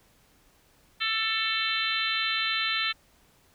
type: harmonic tone with a mistuned harmonic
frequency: 443.5 Hz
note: A4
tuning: 14 cents sharp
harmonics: 3 / 4 / 5 / 6 / 7 / 8 / 9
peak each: -33 / -33 / -33 / -33 / -33 / -33 / -33 dBFS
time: 1-2.93 s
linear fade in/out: 20 ms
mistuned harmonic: 9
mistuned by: +15 cents
effects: pink hiss -62 dBFS RMS until 3.54 s